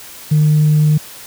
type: tone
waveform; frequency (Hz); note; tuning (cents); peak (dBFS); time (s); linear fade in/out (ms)
sine; 151.7; D#3; -44; -7; 0.31-0.98; 10
effects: tanh soft clip ceiling -5 dBFS + white hiss -35 dBFS RMS until 1.26 s